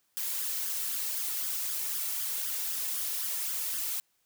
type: noise with flanger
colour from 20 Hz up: blue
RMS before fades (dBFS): -33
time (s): 0.17-4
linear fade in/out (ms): 0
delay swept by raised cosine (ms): 0.59 to 2.29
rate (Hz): 3.9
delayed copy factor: +0.65
effects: white hiss -73 dBFS RMS until 4.25 s